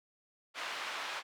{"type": "band-pass noise", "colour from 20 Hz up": "pink", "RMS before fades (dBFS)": -40, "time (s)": [0.54, 1.23], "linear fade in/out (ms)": 50, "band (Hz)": [1000, 3500], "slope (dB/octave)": 12, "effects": []}